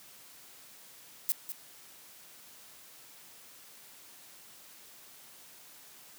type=noise with echo; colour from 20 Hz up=violet; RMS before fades=-28 dBFS; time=1.29-1.32 s; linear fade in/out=0 ms; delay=200 ms; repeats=1; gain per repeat=-10 dB; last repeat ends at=1.52 s; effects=white hiss -54 dBFS RMS until 6.18 s + high-pass 100 Hz 12 dB/octave